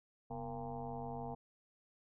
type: tone with frequency modulation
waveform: sine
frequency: 467.2 Hz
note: A#4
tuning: 4 cents sharp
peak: -40 dBFS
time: 0.3-1.35 s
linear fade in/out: 10 ms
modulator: 111 Hz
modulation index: 3.8
effects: none